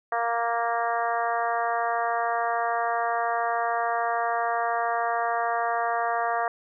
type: harmonic tone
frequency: 233.1 Hz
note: A#3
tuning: in tune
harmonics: 2 / 3 / 4 / 5 / 6 / 7 / 8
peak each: -34 / -26 / -32 / -30 / -36 / -35 / -36 dBFS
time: 0.12-6.48 s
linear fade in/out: 2 ms
effects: none